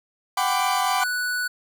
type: chord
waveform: 40% pulse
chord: G major seventh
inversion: third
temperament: equal with one note detuned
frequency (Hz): 740 / 784 / 1003.3 / 1174.7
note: F#5 / G5 / B5 / D6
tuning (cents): 0 / 0 / +27 / 0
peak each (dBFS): -25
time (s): 0.37-1.04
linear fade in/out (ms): 5
type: tone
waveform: square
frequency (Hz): 1480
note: F#6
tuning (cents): 0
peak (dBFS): -24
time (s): 1.01-1.48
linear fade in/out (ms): 10
effects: none